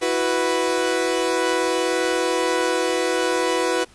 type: chord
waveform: sawtooth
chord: E suspended second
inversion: none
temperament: equal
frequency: 329.6 / 370 / 493.9 Hz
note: E4 / F#4 / B4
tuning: 0 / 0 / 0 cents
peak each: -22 / -20 / -18 dBFS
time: 0.01-3.85 s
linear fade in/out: 20 ms
effects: pink hiss -51 dBFS RMS until 3.94 s + resampled to 24000 Hz